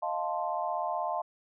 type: chord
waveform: sine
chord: F dominant seventh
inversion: third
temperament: equal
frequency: 622.3 / 698.5 / 880 / 1046.5 Hz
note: Eb5 / F5 / A5 / C6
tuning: 0 / 0 / 0 / 0 cents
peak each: -36 / -33 / -35 / -36 dBFS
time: 0.02-1.22 s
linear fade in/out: 10 ms
effects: none